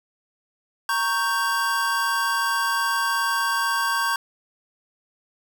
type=chord; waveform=square; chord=G diminished; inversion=first; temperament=equal; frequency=932.3 / 1108.7 / 1568 Hz; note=Bb5 / Db6 / G6; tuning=0 / 0 / 0 cents; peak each=-28 / -26 / -25 dBFS; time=0.89-4.16 s; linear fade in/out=2 ms; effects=none